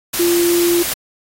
sine tone in noise, 345.6 Hz, F4, 18 cents flat, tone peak -12 dBFS, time 0.19-0.83 s, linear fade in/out 10 ms, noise white, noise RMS -20 dBFS, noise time 0.13-0.94 s, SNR +5 dB, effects AAC 48 kbps

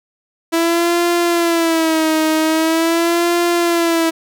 sawtooth tone with vibrato, 329.6 Hz, E4, in tune, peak -9 dBFS, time 0.52-4.11 s, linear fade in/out 20 ms, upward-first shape sine, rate 0.43 Hz, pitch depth 83 cents each way, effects none

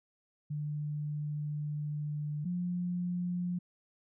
sine tone pair in turn, 148.8 / 177.34 Hz, D3 / F3, +23 / +27 cents, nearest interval minor third, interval 304 cents, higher second, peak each -33 / -31 dBFS, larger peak second, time 0.5-2.45 / 2.45-3.59 s, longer first, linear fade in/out 10 ms, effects none

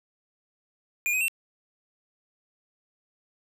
square tone with pitch steps, 2422 / 2518 / 2700 Hz, D#7 / D#7 / E7, -47 / +20 / +41 cents, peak -24 dBFS, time 1.06-1.282 s, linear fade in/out 0 ms, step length 74 ms, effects none

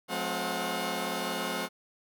10% pulse tone cluster, 180.1 / 215.1 / 259.6 / 720 Hz, F#3 / A3 / C4 / F#5, -46 / -39 / -13 / -47 cents, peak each -28 dBFS, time 0.08-1.69 s, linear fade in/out 50 ms, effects none

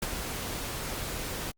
pink noise with ADSR envelope, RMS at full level -30 dBFS, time 0.02-1.52 s, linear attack 7 ms, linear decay 32 ms, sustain -5 dB, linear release 23 ms, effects Opus 48 kbps

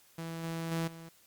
sawtooth tone with level steps, 164.81 Hz, E3, in tune, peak -34 / -31 / -27 / -42 dBFS, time 0.18-1.09 s, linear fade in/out 5 ms, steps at 0.43 / 0.71 / 0.87 s, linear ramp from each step 10 ms, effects white hiss -63 dBFS RMS until 1.26 s + Opus 48 kbps

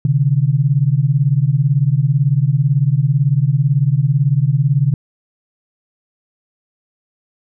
sine beating tone pair, 130.6 / 148.6 Hz, C3 / D3, -3 / +21 cents, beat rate 18 Hz, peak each -14 dBFS, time 0.05-4.94 s, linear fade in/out 2 ms, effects none

